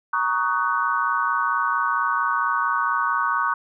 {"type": "chord", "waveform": "sine", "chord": "D# minor seventh", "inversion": "second", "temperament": "just", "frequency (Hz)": [933.4, 1120.1, 1244.5, 1493.4], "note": ["A#5", "C#6", "D#6", "F#6"], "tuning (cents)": [2, 18, 0, 16], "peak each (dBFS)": [-27, -23, -26, -25], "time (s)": [0.13, 3.54], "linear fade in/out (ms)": 5, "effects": []}